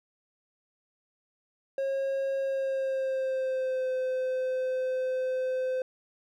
triangle tone with pitch glide, 542 to 514.8 Hz, C#5 to C5, -39 to -28 cents, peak -25 dBFS, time 1.78-5.82 s, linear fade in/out 2 ms, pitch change -89 cents, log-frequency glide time 2.39-3.91 s, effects none

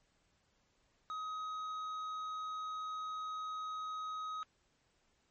sine tone with tanh clipping, 1263 Hz, D#6, 26 cents sharp, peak -40 dBFS, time 1.1-4.43 s, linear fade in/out 0 ms, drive 7 dB, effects pink hiss -75 dBFS RMS until 5.3 s + MP3 32 kbps

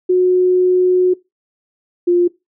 sine tone pair in turn, 365 / 351.3 Hz, F#4 / F4, -24 / +10 cents, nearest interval minor second, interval 66 cents, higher first, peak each -9 dBFS, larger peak neither, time 0.09-1.14 / 2.07-2.28 s, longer first, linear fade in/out 10 ms, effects noise-tail reverb RT60 0.2 s tail -20 dB re dry

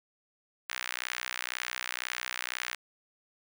sawtooth tone with high-pass filter, 62 Hz, B1, 7 cents sharp, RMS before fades -37 dBFS, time 0.69-2.75 s, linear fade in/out 5 ms, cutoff 1800 Hz, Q 1.5, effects none

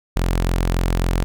sawtooth tone, 43.65 Hz, F1, in tune, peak -13 dBFS, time 0.16-1.24 s, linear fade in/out 0 ms, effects none

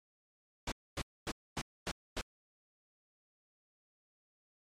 pink noise bursts, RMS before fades -36 dBFS, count 6, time 0.67-2.214 s, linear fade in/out 5 ms, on 49 ms, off 250 ms, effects low-pass 7000 Hz 12 dB/octave + MP3 64 kbps

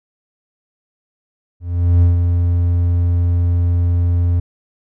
triangle tone with ADSR envelope, 87 Hz, F2, 6 cents flat, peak -5 dBFS, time 1.6-4.4 s, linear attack 420 ms, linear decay 140 ms, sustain -5 dB, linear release 6 ms, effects none

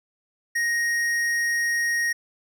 sine tone with tanh clipping, 1872 Hz, A#6, 7 cents sharp, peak -23 dBFS, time 0.55-2.13 s, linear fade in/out 10 ms, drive 14 dB, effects none

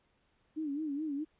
sine tone with vibrato, 296.5 Hz, D4, 17 cents sharp, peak -33 dBFS, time 0.56-1.25 s, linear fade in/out 20 ms, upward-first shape sine, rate 4.7 Hz, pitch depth 120 cents each way, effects pink hiss -73 dBFS RMS until 1.39 s + resampled to 8000 Hz

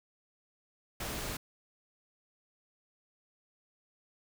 pink noise, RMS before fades -38 dBFS, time 1-1.37 s, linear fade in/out 5 ms, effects none

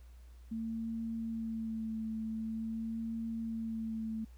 sine tone with vibrato, 224 Hz, A3, 31 cents sharp, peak -35 dBFS, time 0.51-4.25 s, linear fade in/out 10 ms, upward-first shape sine, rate 0.46 Hz, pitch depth 23 cents each way, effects added 60 Hz sine -51 dBFS peak until 4.37 s + pink hiss -69 dBFS RMS until 4.37 s

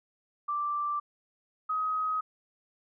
sine tone pair in turn, 1174.7 / 1262.7 Hz, D6 / D#6, 0 / +25 cents, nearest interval minor second, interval 125 cents, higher second, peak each -28 / -27 dBFS, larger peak second, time 0.48-1 / 1.69-2.21 s, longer neither, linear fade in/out 10 ms, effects none

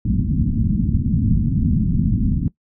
white low-pass noise, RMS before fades -18 dBFS, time 0.05-2.48 s, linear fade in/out 2 ms, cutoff 240 Hz, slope 48 dB/octave, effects noise-tail reverb RT60 0.1 s tail -19 dB re dry

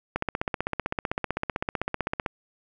click train, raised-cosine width 0.5 ms, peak -11 dBFS, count 34, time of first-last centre 0.16-2.262 s, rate 15.7 Hz, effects none

